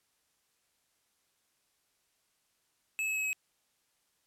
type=tone with pitch steps; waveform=square; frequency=2597 / 2582 / 2567 / 2552 Hz; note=E7 / E7 / E7 / D#7; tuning=-26 / -37 / -47 / +43 cents; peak=-31 dBFS; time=2.99-3.33 s; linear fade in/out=0 ms; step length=85 ms; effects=white hiss -75 dBFS RMS until 4.26 s + low-pass 12000 Hz 12 dB/octave